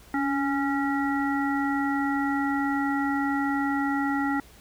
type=harmonic tone with a mistuned harmonic; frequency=275.5 Hz; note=C#4; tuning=11 cents flat; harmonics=1 / 3 / 5 / 7; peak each=-25 / -30 / -32 / -33 dBFS; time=0.14-4.4 s; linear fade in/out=2 ms; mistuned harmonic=1; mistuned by=+39 cents; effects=added 60 Hz sine -53 dBFS peak until 4.6 s + pink hiss -53 dBFS RMS until 4.6 s